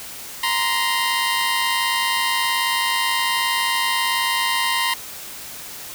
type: tone pair together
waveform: 15% pulse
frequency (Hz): 939.3 / 1038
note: A#5 / C6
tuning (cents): +13 / -14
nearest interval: major second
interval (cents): 173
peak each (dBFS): -15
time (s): 0.43-4.94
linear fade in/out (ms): 5
effects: white hiss -35 dBFS RMS until 5.94 s